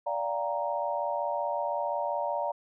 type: chord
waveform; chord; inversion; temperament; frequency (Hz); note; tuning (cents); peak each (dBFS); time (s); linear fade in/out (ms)
sine; G minor seventh; second; equal with one note detuned; 582.9 / 698.5 / 784 / 932.3; D5 / F5 / G5 / Bb5; -13 / 0 / 0 / 0; -32 / -34 / -38 / -32; 0.06-2.52; 10
effects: none